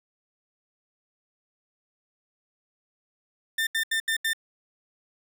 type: tone bursts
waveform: 30% pulse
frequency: 1797 Hz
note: A6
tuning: 36 cents sharp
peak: -21 dBFS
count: 5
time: 3.58-4.333 s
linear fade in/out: 5 ms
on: 89 ms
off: 77 ms
effects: none